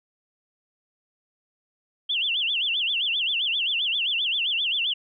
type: tone with vibrato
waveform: sine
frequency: 3075 Hz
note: G7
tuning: 34 cents flat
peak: -22 dBFS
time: 2.09-4.94 s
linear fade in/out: 10 ms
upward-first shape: sine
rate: 7.6 Hz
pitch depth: 240 cents each way
effects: none